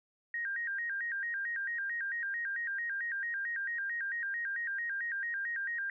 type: tone with vibrato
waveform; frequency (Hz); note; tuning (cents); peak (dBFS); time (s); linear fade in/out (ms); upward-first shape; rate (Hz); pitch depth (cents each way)
sine; 1730; A6; -30; -33; 0.34-5.9; 2; square; 4.5; 140
effects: none